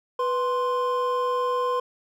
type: tone pair together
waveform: triangle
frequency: 493.6 / 1046 Hz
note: B4 / C6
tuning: -1 / -1 cents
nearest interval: octave + minor second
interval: 1300 cents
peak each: -23 dBFS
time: 0.19-1.8 s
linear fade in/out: 5 ms
effects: none